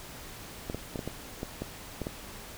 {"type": "clicks", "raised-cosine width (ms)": 2, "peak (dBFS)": -20, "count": 9, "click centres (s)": [0.699, 0.746, 0.958, 0.992, 1.076, 1.431, 1.62, 2.017, 2.069], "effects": ["pink hiss -45 dBFS RMS until 2.57 s"]}